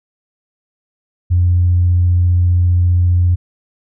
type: tone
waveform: sine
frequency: 88.5 Hz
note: F2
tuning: 23 cents sharp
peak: -8 dBFS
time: 1.3-3.36 s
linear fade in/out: 20 ms
effects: tanh soft clip ceiling -4 dBFS